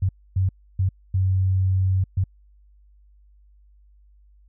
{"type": "tone bursts at uneven times", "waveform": "sine", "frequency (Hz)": 94.3, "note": "F#2", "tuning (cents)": 33, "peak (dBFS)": -17, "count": 5, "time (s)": [[0.02, 0.09], [0.36, 0.49], [0.79, 0.89], [1.14, 2.04], [2.17, 2.24]], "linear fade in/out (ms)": 5, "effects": ["added 50 Hz sine -51 dBFS peak until 4.48 s"]}